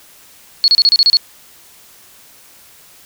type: tone bursts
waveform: sine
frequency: 4355 Hz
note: C#8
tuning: 31 cents flat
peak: -6 dBFS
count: 8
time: 0.64-1.169 s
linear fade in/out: 0 ms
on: 39 ms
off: 31 ms
effects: white hiss -44 dBFS RMS until 3.05 s